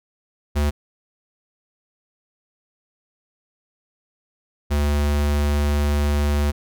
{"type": "tone pair in turn", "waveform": "square", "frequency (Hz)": [73.42, 72.95], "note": ["D2", "D2"], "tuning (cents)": [0, -11], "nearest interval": "unison", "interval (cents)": 11, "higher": "first", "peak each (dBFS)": -18, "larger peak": "neither", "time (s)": [[0.55, 0.71], [4.7, 6.52]], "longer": "second", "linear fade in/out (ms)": 20, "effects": []}